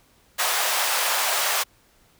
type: high-pass noise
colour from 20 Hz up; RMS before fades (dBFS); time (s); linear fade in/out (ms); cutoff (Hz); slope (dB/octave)
pink; -23; 0.38-1.64; 20; 660; 24
effects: pink hiss -59 dBFS RMS until 2.19 s